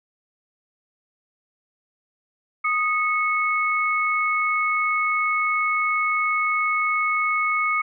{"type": "tone pair together", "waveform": "sine", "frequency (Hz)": [1242.9, 2200], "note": ["D#6", "C#7"], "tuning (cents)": [-2, -14], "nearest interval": "minor seventh", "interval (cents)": 988, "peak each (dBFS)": -22, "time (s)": [2.64, 7.82], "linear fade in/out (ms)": 10, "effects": []}